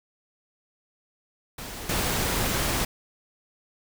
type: noise with level steps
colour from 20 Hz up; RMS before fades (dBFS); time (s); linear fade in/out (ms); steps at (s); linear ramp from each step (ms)
pink; -37 / -26; 1.58-2.85; 5; 1.89; 5
effects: none

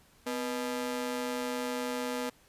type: ring-modulated tone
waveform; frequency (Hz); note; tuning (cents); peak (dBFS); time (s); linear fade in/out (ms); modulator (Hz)
sawtooth; 370; F#4; 0; -25; 0.26-2.3; 10; 117
effects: pink hiss -62 dBFS RMS until 2.48 s + resampled to 32000 Hz

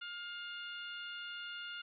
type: harmonic tone with a mistuned harmonic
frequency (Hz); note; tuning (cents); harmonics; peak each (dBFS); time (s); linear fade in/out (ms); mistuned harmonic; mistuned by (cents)
707; F5; +21; 2 / 3 / 4 / 5 / 6; -45 / -56 / -46 / -53 / -59; 0.01-1.82; 10; 5; -15
effects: none

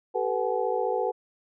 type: tone cluster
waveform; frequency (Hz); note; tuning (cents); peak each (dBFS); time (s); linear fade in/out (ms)
sine; 384.9 / 439.8 / 494.5 / 750 / 851; G4 / A4 / B4 / F#5 / G#5; -32 / -1 / +2 / +23 / +42; -31 / -31 / -28 / -32 / -32; 0.14-1.12; 20
effects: none

